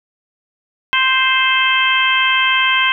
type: harmonic tone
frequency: 523.3 Hz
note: C5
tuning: in tune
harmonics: 2 / 3 / 4 / 5 / 6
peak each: -18 / -18 / -18 / -18 / -18 dBFS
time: 0.93-2.92 s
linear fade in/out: 0 ms
effects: none